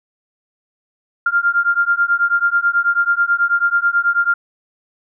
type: beating tone pair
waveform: sine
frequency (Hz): 1393 / 1402.2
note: F6 / F6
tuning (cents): -5 / +7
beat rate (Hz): 9.2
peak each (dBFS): -16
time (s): 1.26-4.34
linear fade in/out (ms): 5
effects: none